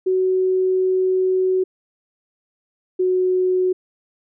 sine tone pair in turn, 373.2 / 368.5 Hz, F#4 / F#4, +15 / -7 cents, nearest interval unison, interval 22 cents, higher first, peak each -15 dBFS, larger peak neither, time 0.06-1.64 / 2.99-3.73 s, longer first, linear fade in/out 10 ms, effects none

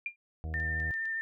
sine tone with exponential decay, 2395 Hz, D7, 33 cents sharp, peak -28 dBFS, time 0.06-0.16 s, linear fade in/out 2 ms, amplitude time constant 20 ms
harmonic tone, 79.5 Hz, D#2, 38 cents sharp, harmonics 1 / 2 / 3 / 4 / 5 / 6 / 7 / 8 / 9, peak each -34 / -44 / -55 / -52 / -59 / -53 / -62 / -58 / -53 dBFS, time 0.44-0.91 s, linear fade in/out 0 ms
sine tone with vibrato, 1800 Hz, A6, 39 cents sharp, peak -31 dBFS, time 0.54-1.21 s, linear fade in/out 0 ms, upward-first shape sine, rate 13 Hz, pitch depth 14 cents each way
clicks, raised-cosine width 0.2 ms, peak -37 dBFS, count 4, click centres 0.601 / 0.801 / 0.94 / 1.055 s
effects none

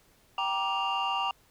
sine tone cluster, 779 / 947 / 1176 / 2795 Hz, G5 / A#5 / D6 / F7, -11 / +27 / +2 / +1 cents, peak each -31 dBFS, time 0.38-1.31 s, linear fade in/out 2 ms, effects tanh soft clip ceiling -22 dBFS + pink hiss -63 dBFS RMS until 1.5 s

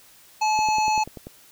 harmonic tone, 860 Hz, A5, 40 cents flat, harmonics 1 / 3 / 5 / 7 / 8, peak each -19 / -29 / -33 / -36 / -37 dBFS, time 0.41-1.04 s, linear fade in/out 10 ms
click train, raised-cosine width 2 ms, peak -23 dBFS, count 8, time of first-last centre 0.59-1.27 s, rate 10.3 Hz
effects white hiss -52 dBFS RMS until 1.51 s

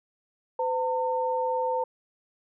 sine tone pair together, 508.5 / 906 Hz, C5 / A#5, -50 / -50 cents, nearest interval minor seventh, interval 1000 cents, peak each -27 dBFS, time 0.59-1.84 s, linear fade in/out 5 ms, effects none

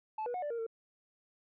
sine tone with pitch steps, 868 / 485.4 / 728 / 588 / 466.7 / 452.9 Hz, A5 / B4 / F#5 / D5 / A#4 / A#4, -24 / -30 / -28 / +2 / +2 / -50 cents, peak -32 dBFS, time 0.18-0.666 s, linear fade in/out 5 ms, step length 81 ms, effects tanh soft clip ceiling -33 dBFS

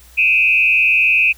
sine tone with frequency modulation, 2523 Hz, D#7, 23 cents sharp, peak -10 dBFS, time 0.17-1.33 s, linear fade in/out 20 ms, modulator 130 Hz, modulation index 1, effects added 60 Hz sine -44 dBFS peak until 1.37 s + white hiss -47 dBFS RMS until 1.37 s

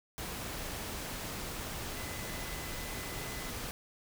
sine tone in noise, 2014 Hz, B6, 33 cents sharp, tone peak -49 dBFS, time 1.96-3.5 s, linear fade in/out 0 ms, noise pink, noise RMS -40 dBFS, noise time 0.18-3.71 s, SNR -12 dB, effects none

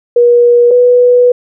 sine tone pair in turn, 480 / 491.5 Hz, B4 / B4, -49 / -8 cents, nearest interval unison, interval 41 cents, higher second, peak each -3 dBFS, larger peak neither, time 0.16-0.71 / 0.71-1.32 s, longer second, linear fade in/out 5 ms, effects none

